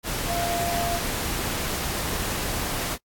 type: tone in noise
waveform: sine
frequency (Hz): 690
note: F5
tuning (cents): -21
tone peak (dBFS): -26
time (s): 0.26-1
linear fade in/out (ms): 50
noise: pink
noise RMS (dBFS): -28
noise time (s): 0.03-2.98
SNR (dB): -1
effects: noise-tail reverb RT60 0.1 s tail -26 dB re dry + AAC 64 kbps